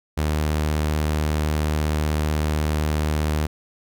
sawtooth tone, 76.3 Hz, D#2, 33 cents flat, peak -16 dBFS, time 0.17-3.47 s, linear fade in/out 10 ms, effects none

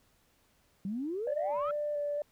sine exponential sweep, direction up, 185 to 1367 Hz, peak -32 dBFS, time 0.85-1.71 s, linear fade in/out 2 ms
sine tone with vibrato, 587.3 Hz, D5, in tune, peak -30 dBFS, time 1.27-2.22 s, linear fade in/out 2 ms, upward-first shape square, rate 2.2 Hz, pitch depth 14 cents each way
effects tanh soft clip ceiling -24 dBFS + pink hiss -69 dBFS RMS until 2.31 s

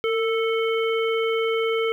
harmonic tone with a mistuned harmonic, 440 Hz, A4, in tune, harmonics 1 / 3 / 5 / 7, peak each -21 / -30 / -30 / -33 dBFS, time 0.04-1.92 s, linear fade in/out 0 ms, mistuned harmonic 1, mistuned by +49 cents, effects 9-bit

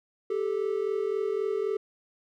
triangle tone pair together, 392.9 / 436.7 Hz, G4 / A4, +4 / -13 cents, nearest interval major second, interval 183 cents, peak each -27 dBFS, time 0.3-1.77 s, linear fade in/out 5 ms, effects none

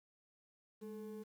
triangle ring-modulated tone, 321.2 Hz, E4, 45 cents flat, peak -40 dBFS, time 0.81-1.24 s, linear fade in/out 20 ms, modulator 114 Hz, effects 11-bit

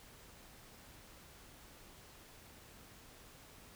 silence, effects pink hiss -58 dBFS RMS until 3.75 s

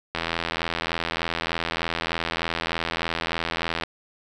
click train, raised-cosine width 0.3 ms, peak -9 dBFS, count 308, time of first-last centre 0.15-3.835 s, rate 83.3 Hz, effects none

